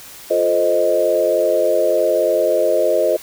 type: chord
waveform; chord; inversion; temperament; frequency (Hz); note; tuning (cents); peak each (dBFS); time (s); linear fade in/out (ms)
sine; F dominant seventh; none; equal; 349.2 / 440 / 523.3 / 622.3; F4 / A4 / C5 / Eb5; 0 / 0 / 0 / 0; -22 / -21 / -18 / -16; 0.3-3.17; 10
effects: white hiss -38 dBFS RMS until 3.22 s